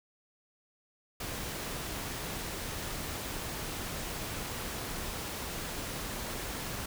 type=noise; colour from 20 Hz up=pink; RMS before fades=-38 dBFS; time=1.2-6.86 s; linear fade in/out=5 ms; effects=none